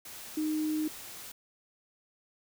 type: tone in noise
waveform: sine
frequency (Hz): 308.8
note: D#4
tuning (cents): -13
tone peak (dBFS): -28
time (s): 0.37-0.88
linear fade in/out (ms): 5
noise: white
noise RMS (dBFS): -45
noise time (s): 0.05-1.32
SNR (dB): +14
effects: none

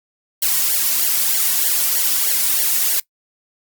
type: noise with flanger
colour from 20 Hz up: blue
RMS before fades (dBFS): -17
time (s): 0.42-3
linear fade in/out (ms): 5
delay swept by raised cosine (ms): 0.78 to 2.48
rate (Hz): 3.2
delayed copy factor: -0.85
effects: noise-tail reverb RT60 0.1 s tail -22 dB re dry + Opus 48 kbps

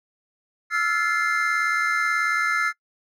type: chord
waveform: triangle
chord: F major seventh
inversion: third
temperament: equal with one note detuned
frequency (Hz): 1318.5 / 1396.9 / 1730.8 / 2093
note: E6 / F6 / A6 / C7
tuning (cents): 0 / 0 / -29 / 0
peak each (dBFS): -24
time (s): 0.7-2.73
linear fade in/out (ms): 50
effects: noise-tail reverb RT60 0.1 s tail -22 dB re dry

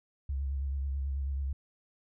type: tone with vibrato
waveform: sine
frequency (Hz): 68.6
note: C#2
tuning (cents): -17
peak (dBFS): -30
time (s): 0.29-1.53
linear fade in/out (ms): 5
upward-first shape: sine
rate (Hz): 9.2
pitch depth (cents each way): 49
effects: none

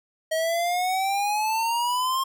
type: exponential sweep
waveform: square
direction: up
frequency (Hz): 633 to 1072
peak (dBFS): -23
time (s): 0.31-2.24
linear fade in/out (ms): 10
effects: none

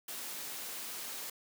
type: high-pass noise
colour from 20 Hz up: white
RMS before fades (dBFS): -42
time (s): 0.08-1.3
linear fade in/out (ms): 5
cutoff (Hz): 200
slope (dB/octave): 12
effects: none

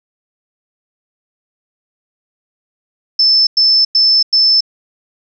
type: tone bursts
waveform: sine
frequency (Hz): 5274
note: E8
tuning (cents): 0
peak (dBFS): -7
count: 4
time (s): 3.19-4.607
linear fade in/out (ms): 5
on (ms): 280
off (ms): 99
effects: none

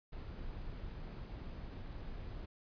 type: noise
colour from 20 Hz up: brown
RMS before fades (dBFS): -45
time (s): 0.12-2.46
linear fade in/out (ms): 10
effects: resampled to 11025 Hz

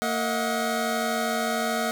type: tone cluster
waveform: 25% pulse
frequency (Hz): 229 / 635 / 728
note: A#3 / D#5 / F#5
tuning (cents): -31 / +35 / -28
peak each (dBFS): -25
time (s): 0.02-1.91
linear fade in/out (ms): 0
effects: none

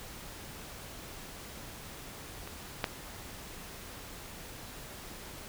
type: clicks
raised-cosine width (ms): 0.3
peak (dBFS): -27 / -13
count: 2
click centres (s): 2.475 / 2.842
effects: pink hiss -46 dBFS RMS until 5.48 s

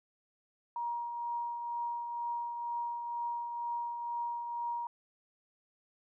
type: tone with tremolo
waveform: sine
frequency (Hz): 947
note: A#5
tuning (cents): +27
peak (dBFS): -32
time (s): 0.76-4.87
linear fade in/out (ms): 2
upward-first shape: triangle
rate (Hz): 2.1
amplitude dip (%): 45
effects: none

